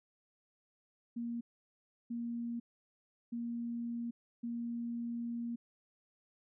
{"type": "tone bursts at uneven times", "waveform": "sine", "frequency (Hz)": 235.4, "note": "A#3", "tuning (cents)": 17, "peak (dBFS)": -36, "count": 4, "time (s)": [[1.16, 1.41], [2.1, 2.6], [3.32, 4.11], [4.43, 5.56]], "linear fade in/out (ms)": 10, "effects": []}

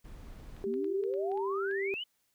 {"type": "noise", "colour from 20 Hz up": "brown", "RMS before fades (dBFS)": -47, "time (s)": [0.04, 0.65], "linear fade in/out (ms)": 10}
{"type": "clicks", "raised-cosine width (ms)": 0.3, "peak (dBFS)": -39, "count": 8, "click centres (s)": [0.566, 0.74, 0.844, 1.038, 1.139, 1.317, 1.375, 1.712]}
{"type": "tone", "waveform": "sine", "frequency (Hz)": 392, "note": "G4", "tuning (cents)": 0, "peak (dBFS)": -31, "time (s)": [0.64, 1.94], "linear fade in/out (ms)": 0}
{"type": "exponential sweep", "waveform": "sine", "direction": "up", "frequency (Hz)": [212.2, 3074], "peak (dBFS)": -35, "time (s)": [0.66, 2.04], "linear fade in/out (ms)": 10}
{"effects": ["white hiss -75 dBFS RMS until 2.34 s"]}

